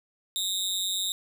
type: tone with amplitude modulation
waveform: sawtooth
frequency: 3729 Hz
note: A#7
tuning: in tune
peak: -20 dBFS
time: 0.36-1.12 s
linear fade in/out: 0 ms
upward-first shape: sine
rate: 189 Hz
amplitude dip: 90%
effects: none